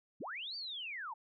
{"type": "linear two-way sweep", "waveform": "sine", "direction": "up then down", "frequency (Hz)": [103.83, 4699, 811], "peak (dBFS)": -40, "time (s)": [0.2, 1.14], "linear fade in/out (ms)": 10, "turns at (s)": 0.56, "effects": []}